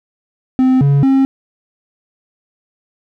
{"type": "tone with pitch steps", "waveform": "triangle", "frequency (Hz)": [258.7, 140.9, 268.5], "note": ["C4", "C#3", "C4"], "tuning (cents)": [-19, 29, 45], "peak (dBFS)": -6, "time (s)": [0.59, 1.25], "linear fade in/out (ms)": 0, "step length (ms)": 220, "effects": []}